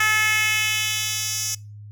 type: tone with high-pass filter sweep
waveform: 10% pulse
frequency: 430.9 Hz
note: A4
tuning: 36 cents flat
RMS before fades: -22 dBFS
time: 0-1.55 s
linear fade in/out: 5 ms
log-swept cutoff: 1600 to 5500 Hz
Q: 1.9
effects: noise-tail reverb RT60 0.3 s tail -23 dB re dry + added 104 Hz sine -37 dBFS peak until 1.91 s

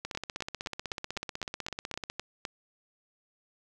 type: two click trains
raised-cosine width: 0.2 ms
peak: -18 / -17 dBFS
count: 34 / 10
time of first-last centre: 0.05-2.1 / 0.15-2.452 s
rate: 16.1 / 3.91 Hz
effects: none

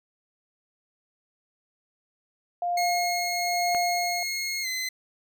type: tone with tremolo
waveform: sine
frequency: 702 Hz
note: F5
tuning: 9 cents sharp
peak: -22 dBFS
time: 2.62-4.23 s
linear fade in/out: 2 ms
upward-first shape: triangle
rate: 1.1 Hz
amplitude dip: 60%
type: tone with pitch glide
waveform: 20% pulse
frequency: 2158 to 2042 Hz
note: C#7 to C7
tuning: -47 to -43 cents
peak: -23 dBFS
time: 2.77-4.89 s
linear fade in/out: 5 ms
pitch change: -96 cents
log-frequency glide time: 4.62-4.67 s
type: click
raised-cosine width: 0.5 ms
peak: -19 dBFS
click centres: 3.748 s
effects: none

